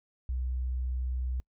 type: tone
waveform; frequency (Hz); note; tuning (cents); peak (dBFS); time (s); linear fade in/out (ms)
sine; 63; B1; +35; -29; 0.29-1.4; 0
effects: noise-tail reverb RT60 0.1 s tail -26 dB re dry